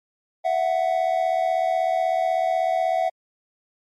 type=tone pair together; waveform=triangle; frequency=663.8 / 740 Hz; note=E5 / F#5; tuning=+12 / 0 cents; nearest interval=major second; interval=188 cents; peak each=-20 dBFS; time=0.44-3.1 s; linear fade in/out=20 ms; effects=MP3 64 kbps